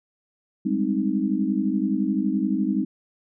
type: chord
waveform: sine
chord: Ab major seventh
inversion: third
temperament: equal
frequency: 196 / 207.7 / 261.6 / 311.1 Hz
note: G3 / Ab3 / C4 / Eb4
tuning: 0 / 0 / 0 / 0 cents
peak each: -26 dBFS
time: 0.65-2.85 s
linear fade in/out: 10 ms
effects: none